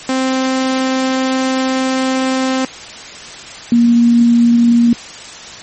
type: tone pair in turn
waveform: sawtooth / sine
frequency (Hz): 261.5 / 236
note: C4 / A#3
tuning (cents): -1 / +22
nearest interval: major second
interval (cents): 177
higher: first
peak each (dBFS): -9 / -6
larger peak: second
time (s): 0.09-2.65 / 3.72-4.93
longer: first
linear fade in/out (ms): 2
effects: white hiss -31 dBFS RMS until 5.62 s + MP3 32 kbps